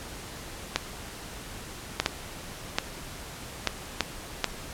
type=clicks; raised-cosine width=0.2 ms; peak=-5 dBFS; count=7; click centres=0.76 / 2 / 2.061 / 2.785 / 3.673 / 4.007 / 4.443 s; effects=pink hiss -41 dBFS RMS until 4.73 s + low-pass 12000 Hz 12 dB/octave